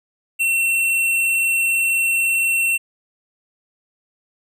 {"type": "tone with hard clipping", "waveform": "triangle", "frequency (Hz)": 2711, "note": "E7", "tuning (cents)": 48, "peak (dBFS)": -17, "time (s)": [0.39, 2.78], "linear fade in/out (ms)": 20, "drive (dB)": 18, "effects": []}